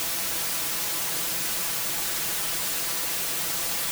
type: noise with comb filter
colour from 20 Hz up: white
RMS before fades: -28 dBFS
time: 0-3.91 s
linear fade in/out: 0 ms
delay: 6 ms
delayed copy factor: +0.65
effects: none